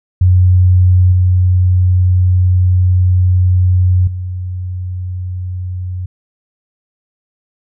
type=tone with level steps; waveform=sine; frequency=91.1 Hz; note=F#2; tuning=26 cents flat; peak=-5 / -7 / -18 dBFS; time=0.21-6.06 s; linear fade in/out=5 ms; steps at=1.12 / 4.07 s; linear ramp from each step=5 ms; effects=none